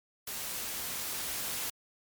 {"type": "noise with level ramp", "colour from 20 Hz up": "white", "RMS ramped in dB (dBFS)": [-38, -35], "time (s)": [0.27, 1.7], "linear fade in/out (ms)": 5, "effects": ["MP3 96 kbps"]}